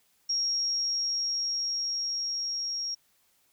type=tone with level ramp; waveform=sine; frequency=5588 Hz; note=F8; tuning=in tune; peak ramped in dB=-25 to -30 dBFS; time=0.29-2.95 s; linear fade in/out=10 ms; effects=white hiss -68 dBFS RMS until 3.52 s